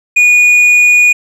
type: tone with tanh clipping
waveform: triangle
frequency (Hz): 2454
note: D#7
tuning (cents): -25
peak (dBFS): -5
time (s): 0.16-1.13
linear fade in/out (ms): 10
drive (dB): 9
effects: none